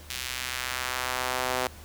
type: tone with high-pass filter sweep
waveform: sawtooth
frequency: 127.3 Hz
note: C3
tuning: 47 cents flat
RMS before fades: -31 dBFS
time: 0.1-1.67 s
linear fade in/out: 2 ms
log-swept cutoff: 2900 to 550 Hz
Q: 0.95
effects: added 76 Hz sine -46 dBFS peak until 1.84 s + pink hiss -49 dBFS RMS until 1.84 s